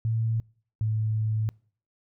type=tone pair in turn; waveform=sine; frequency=112.8 / 109.08 Hz; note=A2 / A2; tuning=+44 / -15 cents; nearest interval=minor second; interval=59 cents; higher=first; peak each=-23 dBFS; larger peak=neither; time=0.05-0.4 / 0.81-1.49 s; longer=second; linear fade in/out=0 ms; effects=noise-tail reverb RT60 0.5 s tail -26 dB re dry